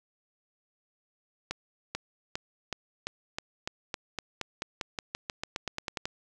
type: accelerating click train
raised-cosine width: 0.2 ms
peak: -15 dBFS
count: 22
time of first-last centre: 1.51-6.055 s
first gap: 440 ms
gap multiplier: 0.92
effects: none